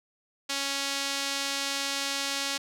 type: tone with band-pass filter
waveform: sawtooth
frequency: 277.2 Hz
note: C#4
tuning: in tune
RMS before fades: -31 dBFS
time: 0.49-2.58 s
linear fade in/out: 10 ms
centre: 4800 Hz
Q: 1
effects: none